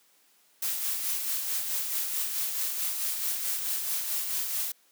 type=noise with tremolo; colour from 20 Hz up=blue; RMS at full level=-29 dBFS; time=0.62-4.72 s; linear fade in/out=5 ms; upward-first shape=sine; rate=4.6 Hz; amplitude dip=40%; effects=white hiss -64 dBFS RMS until 4.91 s + high-pass 200 Hz 12 dB/octave